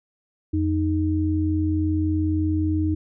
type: tone pair together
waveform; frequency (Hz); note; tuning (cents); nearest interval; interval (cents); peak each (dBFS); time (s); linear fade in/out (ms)
sine; 87.31 / 310.6; F2 / D#4; 0 / -3; octave + minor seventh; 2197; -22; 0.53-2.95; 10
effects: none